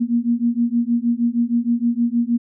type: beating tone pair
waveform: sine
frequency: 233.4 / 239.8 Hz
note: A#3 / A#3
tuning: +2 / +49 cents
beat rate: 6.4 Hz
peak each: -19 dBFS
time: 0-2.38 s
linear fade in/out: 20 ms
effects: none